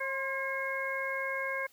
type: harmonic tone with a mistuned harmonic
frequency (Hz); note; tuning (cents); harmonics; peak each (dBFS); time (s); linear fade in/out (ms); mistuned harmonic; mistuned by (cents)
540; C#5; -45; 1 / 2 / 3 / 4; -37 / -39 / -36 / -36; 0-1.67; 10; 2; -39
effects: white hiss -63 dBFS RMS until 1.72 s